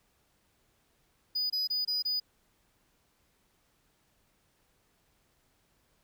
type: tone bursts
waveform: triangle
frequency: 4950 Hz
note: D#8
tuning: 10 cents flat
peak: -27 dBFS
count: 5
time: 1.35-2.2 s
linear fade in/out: 10 ms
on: 150 ms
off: 25 ms
effects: pink hiss -71 dBFS RMS until 6.03 s

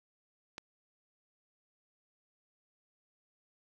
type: click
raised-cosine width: 0.2 ms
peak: -24 dBFS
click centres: 0.581 s
effects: none

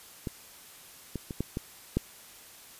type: clicks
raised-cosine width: 3 ms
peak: -19 / -20 / -23 / -16 / -18 / -12 dBFS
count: 6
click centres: 0.272 / 1.157 / 1.308 / 1.406 / 1.571 / 1.97 s
effects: white hiss -51 dBFS RMS until 2.79 s + resampled to 32000 Hz

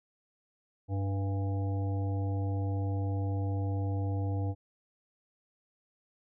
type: harmonic tone with a mistuned harmonic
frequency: 98 Hz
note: G2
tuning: in tune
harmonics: 1 / 3 / 5 / 7 / 8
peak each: -29 / -39 / -43 / -46 / -47 dBFS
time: 0.88-4.55 s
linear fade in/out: 50 ms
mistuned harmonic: 8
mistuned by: +71 cents
effects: none

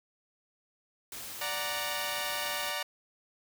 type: noise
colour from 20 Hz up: white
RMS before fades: -42 dBFS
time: 1.12-2.71 s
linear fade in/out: 2 ms
type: chord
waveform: 10% pulse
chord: D augmented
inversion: none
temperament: equal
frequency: 587.3 / 740 / 932.3 Hz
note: D5 / F#5 / A#5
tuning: 0 / 0 / 0 cents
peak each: -28 / -30 / -28 dBFS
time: 1.41-2.83 s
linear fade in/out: 5 ms
effects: none

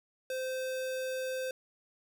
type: tone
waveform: square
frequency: 518 Hz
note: C5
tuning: 17 cents flat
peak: -34 dBFS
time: 0.3-1.51 s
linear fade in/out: 2 ms
effects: none

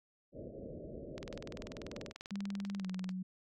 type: low-pass noise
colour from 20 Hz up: white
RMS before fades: -47 dBFS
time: 0.32-2.13 s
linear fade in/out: 50 ms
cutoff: 620 Hz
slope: 96 dB/octave
type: click train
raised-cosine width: 0.2 ms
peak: -28 dBFS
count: 40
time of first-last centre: 1.18-3.092 s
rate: 20.4 Hz
type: tone with pitch glide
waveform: sine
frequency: 199 to 185.67 Hz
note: G3 to F#3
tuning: +26 to +6 cents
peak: -37 dBFS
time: 2.31-3.23 s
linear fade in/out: 10 ms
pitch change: -120 cents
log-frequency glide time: 2.77-2.86 s
effects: AAC 48 kbps

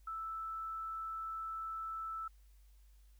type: tone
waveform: sine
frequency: 1318.5 Hz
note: E6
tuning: in tune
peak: -39 dBFS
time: 0.07-2.28 s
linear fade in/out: 5 ms
effects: added 50 Hz sine -59 dBFS peak until 3.19 s + white hiss -75 dBFS RMS until 3.19 s

